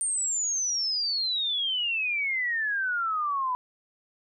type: exponential sweep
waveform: sine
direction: down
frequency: 8940 to 987.8 Hz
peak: -25 dBFS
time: 0.01-3.55 s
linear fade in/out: 0 ms
effects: none